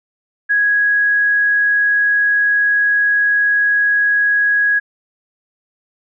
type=tone; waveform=sine; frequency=1661.2 Hz; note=G#6; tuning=in tune; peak=-11 dBFS; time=0.49-4.8 s; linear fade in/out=20 ms; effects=none